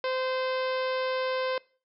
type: harmonic tone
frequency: 517 Hz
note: C5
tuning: 21 cents flat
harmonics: 1 / 2 / 3 / 4 / 5 / 6 / 7 / 8 / 9 / 10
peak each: -28 / -34 / -38 / -40 / -42 / -44 / -45 / -46 / -47 / -48 dBFS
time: 0.04-1.58 s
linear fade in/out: 2 ms
effects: noise-tail reverb RT60 0.4 s tail -23 dB re dry